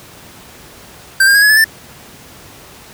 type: tone with pitch steps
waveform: square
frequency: 1568 / 1607.4 / 1647.9 / 1689.3 / 1731.8 / 1775.3 Hz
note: G6 / G6 / G#6 / G#6 / A6 / A6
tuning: 0 / +43 / -14 / +29 / -28 / +15 cents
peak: -7 dBFS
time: 1.2-1.644 s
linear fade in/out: 5 ms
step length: 74 ms
effects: pink hiss -38 dBFS RMS until 2.93 s + high-pass 60 Hz 12 dB/octave